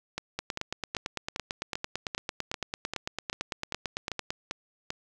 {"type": "two click trains", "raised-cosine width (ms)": 0.2, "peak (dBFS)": [-15, -14], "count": [13, 36], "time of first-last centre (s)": [[0.18, 4.904], [0.39, 4.305]], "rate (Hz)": [2.54, 8.94], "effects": []}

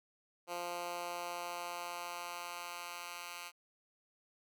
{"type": "tone with high-pass filter sweep", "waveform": "10% pulse", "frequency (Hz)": 174.61, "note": "F3", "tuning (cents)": 0, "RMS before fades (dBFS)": -43, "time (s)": [0.47, 3.52], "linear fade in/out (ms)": 50, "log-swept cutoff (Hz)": [490, 1600], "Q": 0.98, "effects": []}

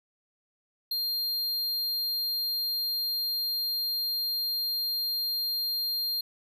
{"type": "tone", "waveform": "square", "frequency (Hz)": 4200, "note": "C8", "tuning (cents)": 6, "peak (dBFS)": -28, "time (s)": [0.91, 6.21], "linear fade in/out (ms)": 5, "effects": []}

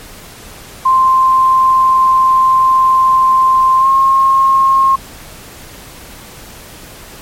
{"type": "tone with pitch glide", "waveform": "sine", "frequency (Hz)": [1046.5, 1074.1], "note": ["C6", "C6"], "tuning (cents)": [0, 45], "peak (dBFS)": -6, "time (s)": [0.85, 4.96], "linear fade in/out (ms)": 10, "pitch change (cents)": 45, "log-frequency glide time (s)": [3.79, 3.87], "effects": ["pink hiss -34 dBFS RMS until 7.21 s", "MP3 64 kbps"]}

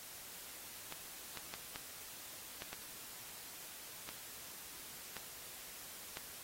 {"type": "clicks", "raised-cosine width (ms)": 0.2, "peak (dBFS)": -25, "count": 9, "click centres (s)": [0.924, 1.373, 1.539, 1.759, 2.621, 2.73, 4.09, 5.167, 6.171], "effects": ["white hiss -51 dBFS RMS until 6.43 s", "AAC 48 kbps"]}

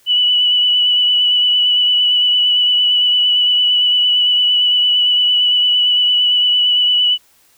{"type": "tone with vibrato", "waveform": "sine", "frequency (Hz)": 2960, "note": "F#7", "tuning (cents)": 0, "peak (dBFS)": -10, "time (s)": [0.06, 7.18], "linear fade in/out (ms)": 50, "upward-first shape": "sine", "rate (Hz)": 8.8, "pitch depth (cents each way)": 18, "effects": ["white hiss -53 dBFS RMS until 7.57 s"]}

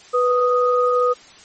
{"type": "tone pair together", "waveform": "sine", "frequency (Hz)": [493.9, 1244.5], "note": ["B4", "D#6"], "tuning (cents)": [0, 0], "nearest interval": "octave + major third", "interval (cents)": 1600, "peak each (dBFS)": [-16, -18], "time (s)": [0.13, 1.14], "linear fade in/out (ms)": 20, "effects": ["white hiss -45 dBFS RMS until 1.44 s", "MP3 32 kbps"]}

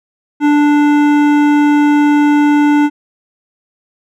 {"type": "tone with hard clipping", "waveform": "sine", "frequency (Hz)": 293.7, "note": "D4", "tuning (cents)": 0, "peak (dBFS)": -9, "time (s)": [0.4, 2.9], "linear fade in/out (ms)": 50, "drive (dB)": 14, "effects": []}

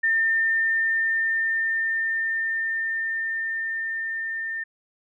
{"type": "tone with level ramp", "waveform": "sine", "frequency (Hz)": 1805, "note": "A6", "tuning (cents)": 44, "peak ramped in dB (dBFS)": [-18, -27], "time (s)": [0.03, 4.64], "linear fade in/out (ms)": 10, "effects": []}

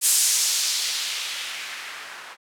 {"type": "noise with low-pass filter sweep", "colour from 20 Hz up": "violet", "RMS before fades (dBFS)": -25, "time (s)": [0.01, 2.37], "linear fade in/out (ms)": 50, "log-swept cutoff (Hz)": [8800, 1200], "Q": 1.2, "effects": []}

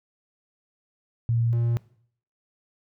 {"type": "tone pair in turn", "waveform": ["sine", "triangle"], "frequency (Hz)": [116.54, 117.76], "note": ["A#2", "A#2"], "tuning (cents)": [0, 18], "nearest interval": "unison", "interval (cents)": 18, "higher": "second", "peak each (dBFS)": [-20, -19], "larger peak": "second", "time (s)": [[1.29, 1.53], [1.53, 1.77]], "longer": "neither", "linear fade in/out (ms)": 0, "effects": ["noise-tail reverb RT60 0.6 s tail -21 dB re dry"]}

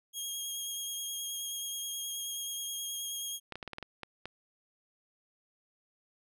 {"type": "tone with vibrato", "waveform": "15% pulse", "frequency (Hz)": 3263, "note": "G#7", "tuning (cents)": -31, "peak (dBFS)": -29, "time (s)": [0.13, 3.4], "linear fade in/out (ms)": 50, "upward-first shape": "triangle", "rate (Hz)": 9.4, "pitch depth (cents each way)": 19}
{"type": "clicks", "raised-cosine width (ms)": 0.3, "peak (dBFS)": -24, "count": 9, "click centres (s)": [3.523, 3.556, 3.628, 3.677, 3.733, 3.784, 3.827, 4.033, 4.256]}
{"effects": []}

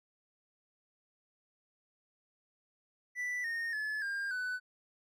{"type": "tone with pitch steps", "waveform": "triangle", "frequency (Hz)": [1975.5, 1843.2, 1719.8, 1604.6, 1497.1], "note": ["B6", "A#6", "A6", "G6", "F#6"], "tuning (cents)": [0, -20, -40, 40, 20], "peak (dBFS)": -32, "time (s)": [3.15, 4.6], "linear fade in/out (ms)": 50, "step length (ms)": 290, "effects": []}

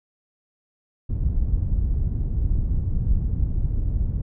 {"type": "low-pass noise", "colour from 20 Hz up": "pink", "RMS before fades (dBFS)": -22, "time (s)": [1.09, 4.22], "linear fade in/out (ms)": 10, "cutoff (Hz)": 100, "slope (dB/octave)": 12, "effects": []}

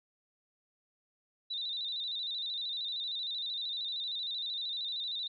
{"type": "tone with vibrato", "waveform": "sine", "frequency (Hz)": 3791, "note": "A#7", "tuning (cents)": 28, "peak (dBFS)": -34, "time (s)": [1.5, 5.28], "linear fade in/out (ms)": 10, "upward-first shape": "square", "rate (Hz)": 13, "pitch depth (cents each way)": 65, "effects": []}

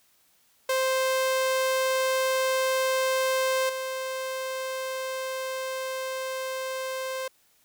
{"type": "tone with level steps", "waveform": "sawtooth", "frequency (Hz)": 523.3, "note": "C5", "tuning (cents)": 0, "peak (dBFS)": [-19, -26], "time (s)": [0.69, 7.28], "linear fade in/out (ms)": 5, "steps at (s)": 3.69, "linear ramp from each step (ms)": 5, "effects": ["white hiss -64 dBFS RMS until 7.64 s"]}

